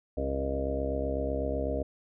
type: harmonic tone with a mistuned harmonic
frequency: 68 Hz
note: C#2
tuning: 33 cents flat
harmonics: 1 / 2 / 3 / 4 / 5 / 6 / 7 / 8 / 9 / 10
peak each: -33 / -43 / -44 / -36 / -45 / -40 / -35 / -44 / -34 / -44 dBFS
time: 0.17-1.83 s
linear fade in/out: 5 ms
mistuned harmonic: 6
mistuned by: -26 cents
effects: none